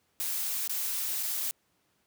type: noise with dropouts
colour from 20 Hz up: blue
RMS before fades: -32 dBFS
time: 0.2-1.51 s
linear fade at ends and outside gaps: 0 ms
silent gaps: 0.676-0.695 / 1.228-1.232 s
effects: pink hiss -72 dBFS RMS until 2.06 s + high-pass 100 Hz 12 dB/octave